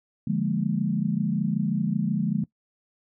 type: chord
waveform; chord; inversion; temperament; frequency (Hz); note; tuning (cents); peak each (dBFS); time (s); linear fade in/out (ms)
sine; Bb dominant seventh; first; equal; 146.83 / 174.61 / 207.7 / 233.1; D3 / F3 / Ab3 / Bb3; 0 / 0 / 0 / 0; -29 / -27 / -26 / -31; 0.27-2.44; 5
effects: noise-tail reverb RT60 0.1 s tail -20 dB re dry